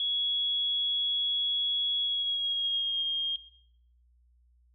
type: tone with pitch glide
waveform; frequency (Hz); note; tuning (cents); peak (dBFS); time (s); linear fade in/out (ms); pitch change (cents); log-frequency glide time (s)
sine; 3350 to 3230; G#7 to G#7; +14 to -49; -27; 0-3.36; 2; -63; 2-3.03
effects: noise-tail reverb RT60 0.7 s tail -17 dB re dry + added 60 Hz sine -61 dBFS peak until 4.74 s